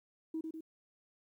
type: tone with echo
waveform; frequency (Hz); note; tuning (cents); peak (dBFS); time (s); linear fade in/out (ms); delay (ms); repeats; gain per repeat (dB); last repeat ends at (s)
sine; 320.2; D#4; +50; -34; 0.34-0.41; 5; 99; 2; -4; 0.608
effects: tanh soft clip ceiling -30 dBFS + 12-bit